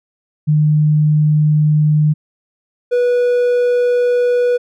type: tone pair in turn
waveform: sine / triangle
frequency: 151.7 / 488.9 Hz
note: D#3 / B4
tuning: -44 / -18 cents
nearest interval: octave + minor sixth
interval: 2026 cents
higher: second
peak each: -9 dBFS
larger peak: neither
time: 0.47-2.14 / 2.91-4.58 s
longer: neither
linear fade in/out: 20 ms
effects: none